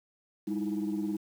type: tone cluster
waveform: sine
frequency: 201 / 313.1 / 332.2 Hz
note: G3 / D#4 / E4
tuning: +44 / +11 / +13 cents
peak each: -32 / -31 / -37 dBFS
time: 0.47-1.17 s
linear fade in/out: 10 ms
effects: tanh soft clip ceiling -24 dBFS + 9-bit